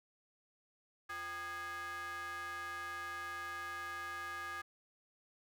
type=ring-modulated tone; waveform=square; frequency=217.7 Hz; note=A3; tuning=18 cents flat; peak=-39 dBFS; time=1.09-4.62 s; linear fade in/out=10 ms; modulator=1440 Hz; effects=none